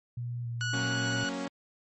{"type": "tone with vibrato", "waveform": "sine", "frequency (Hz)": 119.2, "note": "A#2", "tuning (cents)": 39, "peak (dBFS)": -32, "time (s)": [0.17, 1.24], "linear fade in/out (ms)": 5, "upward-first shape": "square", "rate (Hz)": 1.8, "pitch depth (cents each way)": 18}
{"type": "tone", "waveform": "sawtooth", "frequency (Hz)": 1467, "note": "F#6", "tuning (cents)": -15, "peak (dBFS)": -27, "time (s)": [0.61, 1.29], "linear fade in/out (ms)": 0}
{"type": "chord", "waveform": "sawtooth", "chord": "F# major", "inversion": "none", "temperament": "equal", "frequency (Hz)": [185, 233.1, 277.2], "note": ["F#3", "A#3", "C#4"], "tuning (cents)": [0, 0, 0], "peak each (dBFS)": [-36, -35, -31], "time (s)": [0.73, 1.48], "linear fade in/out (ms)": 5}
{"effects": ["MP3 32 kbps"]}